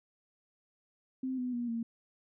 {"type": "tone with pitch steps", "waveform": "sine", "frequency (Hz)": [260.3, 250, 240.1, 230.6], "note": ["C4", "B3", "B3", "A#3"], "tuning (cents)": [-9, 21, -49, -19], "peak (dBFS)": -32, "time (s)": [1.23, 1.83], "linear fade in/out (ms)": 5, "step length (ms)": 150, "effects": []}